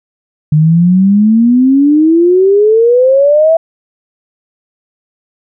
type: exponential sweep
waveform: sine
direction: up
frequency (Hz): 149.5 to 664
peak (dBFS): -4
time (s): 0.52-3.57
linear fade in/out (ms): 5
effects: none